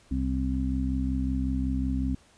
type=harmonic tone; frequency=65.41 Hz; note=C2; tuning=in tune; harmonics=1 / 2 / 3 / 4; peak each=-28 / -35 / -34 / -29 dBFS; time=0.11-2.15 s; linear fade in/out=5 ms; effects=pink hiss -59 dBFS RMS until 2.37 s + resampled to 22050 Hz